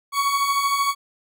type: beating tone pair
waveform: 40% pulse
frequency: 1108.7 / 1121.7 Hz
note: C#6 / C#6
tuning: 0 / +20 cents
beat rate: 13 Hz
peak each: -26 / -19 dBFS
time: 0.12-0.95 s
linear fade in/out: 50 ms
effects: none